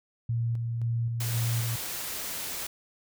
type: tone with tremolo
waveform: sine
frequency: 116.54 Hz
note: A#2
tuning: in tune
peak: -25 dBFS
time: 0.29-1.76 s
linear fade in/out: 5 ms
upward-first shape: square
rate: 1.9 Hz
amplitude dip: 30%
type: noise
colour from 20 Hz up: white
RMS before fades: -35 dBFS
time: 1.2-2.67 s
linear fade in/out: 5 ms
effects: none